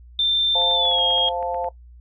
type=tone with pitch glide; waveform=sine; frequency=3574 to 3258 Hz; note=A7 to G#7; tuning=+26 to -34 cents; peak=-17 dBFS; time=0.19-1.29 s; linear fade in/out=2 ms; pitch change=-160 cents; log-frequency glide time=0.74-1.01 s
type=chord; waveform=sine; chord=F major; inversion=second; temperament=equal; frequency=523.3 / 698.5 / 880 Hz; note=C5 / F5 / A5; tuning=0 / 0 / 0 cents; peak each=-27 dBFS; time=0.55-1.69 s; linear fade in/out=5 ms
type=clicks; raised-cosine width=0.5 ms; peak=-27 dBFS; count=11; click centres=0.616 / 0.711 / 0.854 / 0.915 / 0.985 / 1.106 / 1.181 / 1.283 / 1.427 / 1.545 / 1.644 s
effects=noise-tail reverb RT60 0.1 s tail -18 dB re dry + added 60 Hz sine -42 dBFS peak until 2 s